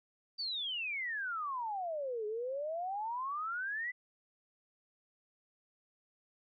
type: exponential two-way sweep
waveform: sine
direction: down then up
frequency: 4699 to 415.3 to 2023 Hz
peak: -35 dBFS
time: 0.38-3.92 s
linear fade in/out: 20 ms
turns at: 2.26 s
effects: none